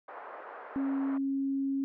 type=band-pass noise; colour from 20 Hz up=pink; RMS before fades=-45 dBFS; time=0.08-1.18 s; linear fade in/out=5 ms; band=500 to 1500 Hz; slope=24 dB/octave
type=tone; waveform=sine; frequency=272.9 Hz; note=C#4; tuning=27 cents flat; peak=-28 dBFS; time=0.76-1.84 s; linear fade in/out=0 ms
effects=none